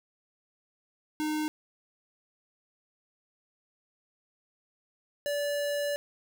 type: tone pair in turn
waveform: square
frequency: 306.4 / 578.4 Hz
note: D#4 / D5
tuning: -27 / -27 cents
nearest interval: major seventh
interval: 1100 cents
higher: second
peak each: -29 / -29 dBFS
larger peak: neither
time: 1.2-1.48 / 5.26-5.96 s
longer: second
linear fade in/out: 0 ms
effects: none